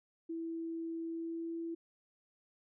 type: tone with pitch glide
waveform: sine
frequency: 329.6 to 332.7 Hz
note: E4 to E4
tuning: 0 to +16 cents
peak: -37 dBFS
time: 0.29-1.75 s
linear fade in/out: 10 ms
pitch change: +16 cents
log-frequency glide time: 1.04-1.59 s
effects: none